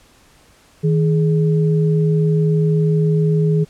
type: tone pair together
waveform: sine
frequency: 158.1 / 418.2 Hz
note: D#3 / G#4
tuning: +28 / +12 cents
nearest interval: octave + perfect fourth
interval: 1684 cents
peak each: -13 / -20 dBFS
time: 0.83-3.65 s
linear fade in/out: 20 ms
effects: pink hiss -51 dBFS RMS until 3.69 s + low-pass 11000 Hz 12 dB/octave

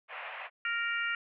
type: band-pass noise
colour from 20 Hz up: white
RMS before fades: -42 dBFS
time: 0.08-0.5 s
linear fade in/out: 50 ms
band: 540 to 2700 Hz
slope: 48 dB/octave
type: harmonic tone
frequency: 466.2 Hz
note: A#4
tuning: in tune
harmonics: 3 / 4 / 5 / 6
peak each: -33 / -35 / -37 / -39 dBFS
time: 0.65-1.15 s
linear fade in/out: 2 ms
effects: none

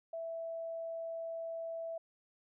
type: tone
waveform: sine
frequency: 660 Hz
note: E5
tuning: 2 cents sharp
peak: -38 dBFS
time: 0.13-1.98 s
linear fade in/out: 5 ms
effects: none

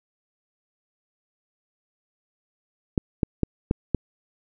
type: clicks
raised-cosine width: 3 ms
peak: -7 dBFS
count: 5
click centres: 2.978 / 3.232 / 3.433 / 3.711 / 3.947 s
effects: none

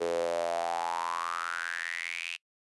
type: tone with high-pass filter sweep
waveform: sawtooth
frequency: 84.9 Hz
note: F2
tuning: 48 cents flat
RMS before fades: -33 dBFS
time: 0-2.37 s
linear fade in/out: 20 ms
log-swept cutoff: 440 to 2700 Hz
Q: 7.6
effects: noise-tail reverb RT60 0.1 s tail -25 dB re dry + resampled to 24000 Hz

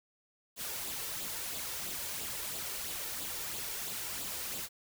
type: noise with flanger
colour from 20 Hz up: white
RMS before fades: -39 dBFS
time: 0.56-4.69 s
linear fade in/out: 50 ms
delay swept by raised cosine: 0.25 to 2.25 ms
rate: 3 Hz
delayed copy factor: +0.5
effects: none

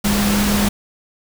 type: tone in noise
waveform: sine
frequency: 204.6 Hz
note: G#3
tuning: 26 cents flat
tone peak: -16 dBFS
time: 0.04-0.69 s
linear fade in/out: 10 ms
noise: pink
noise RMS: -20 dBFS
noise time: 0.04-0.69 s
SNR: +1 dB
effects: none

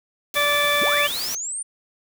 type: noise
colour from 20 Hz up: white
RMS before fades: -30 dBFS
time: 0.34-1.35 s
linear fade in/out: 2 ms
type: harmonic tone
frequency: 582 Hz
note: D5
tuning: 16 cents flat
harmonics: 1 / 2 / 3 / 4 / 6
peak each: -24 / -24 / -24 / -24 / -24 dBFS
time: 0.35-1.08 s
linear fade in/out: 20 ms
type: linear sweep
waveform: sine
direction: up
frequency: 103.83 to 9270 Hz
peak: -26 dBFS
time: 0.81-1.63 s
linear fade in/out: 10 ms
effects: none

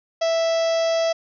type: harmonic tone with a mistuned harmonic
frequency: 659 Hz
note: E5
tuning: 1 cent flat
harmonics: 1 / 2 / 3 / 4 / 5 / 6 / 7 / 8 / 9 / 10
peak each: -18 / -35 / -35 / -38 / -35 / -42 / -37 / -36 / -39 / -49 dBFS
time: 0.21-1.13 s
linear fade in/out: 10 ms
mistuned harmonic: 7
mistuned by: +23 cents
effects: none

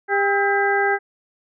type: harmonic tone with a mistuned harmonic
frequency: 400 Hz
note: G4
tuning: 35 cents sharp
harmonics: 1 / 2 / 3 / 4 / 5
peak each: -21 / -21 / -30 / -21 / -26 dBFS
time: 0.08-0.99 s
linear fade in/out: 50 ms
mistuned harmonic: 3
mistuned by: +120 cents
effects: none

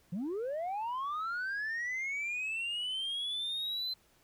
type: linear sweep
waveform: sine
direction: up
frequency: 158.2 to 4091 Hz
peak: -31 dBFS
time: 0.12-3.94 s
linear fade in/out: 10 ms
effects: tanh soft clip ceiling -32 dBFS + pink hiss -67 dBFS RMS until 4.23 s

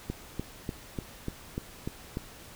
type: click train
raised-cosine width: 3 ms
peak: -19 dBFS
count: 8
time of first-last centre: 0.1-2.171 s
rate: 3.38 Hz
effects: pink hiss -49 dBFS RMS until 2.55 s

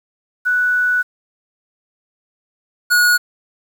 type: tone pair in turn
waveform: sine / square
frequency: 1480 / 1452.9 Hz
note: F#6 / F#6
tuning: 0 / -32 cents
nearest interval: unison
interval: 32 cents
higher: first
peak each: -13 / -11 dBFS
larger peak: second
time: 0.45-1.03 / 2.9-3.18 s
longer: first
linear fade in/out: 20 ms
effects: 7-bit

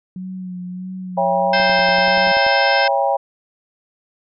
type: tone with vibrato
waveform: sine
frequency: 183.2 Hz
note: F#3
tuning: 17 cents flat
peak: -26 dBFS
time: 0.16-2.32 s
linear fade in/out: 2 ms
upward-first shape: sine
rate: 1.6 Hz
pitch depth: 33 cents each way
type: chord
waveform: sine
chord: C# diminished seventh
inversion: none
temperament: just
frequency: 554.4 / 665.2 / 798.3 / 957.9 Hz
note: C#5 / E5 / G5 / Bb5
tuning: 0 / +16 / +31 / +47 cents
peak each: -19 / -22 / -18 / -23 dBFS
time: 1.17-3.17 s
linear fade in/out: 10 ms
type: harmonic tone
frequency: 523 Hz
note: C5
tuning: 1 cent flat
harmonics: 3 / 4 / 5 / 6 / 7 / 8 / 9 / 10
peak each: -19 / -23 / -25 / -28 / -31 / -32 / -35 / -24 dBFS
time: 1.53-2.88 s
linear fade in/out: 5 ms
type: click train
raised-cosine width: 2 ms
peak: -20 dBFS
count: 10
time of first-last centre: 1.6-2.465 s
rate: 10.4 Hz
effects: none

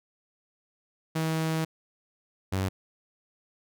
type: tone pair in turn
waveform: sawtooth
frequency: 160.2 / 95.26 Hz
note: E3 / G2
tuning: -49 / -49 cents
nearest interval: major sixth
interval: 900 cents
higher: first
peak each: -22 dBFS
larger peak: neither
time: 1.15-1.65 / 2.52-2.69 s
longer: first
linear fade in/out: 10 ms
effects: none

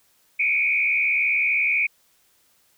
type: tone with frequency modulation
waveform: sine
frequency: 2349 Hz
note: D7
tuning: in tune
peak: -18 dBFS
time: 0.39-1.87 s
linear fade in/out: 10 ms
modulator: 71.4 Hz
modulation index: 2
effects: white hiss -62 dBFS RMS until 2.77 s

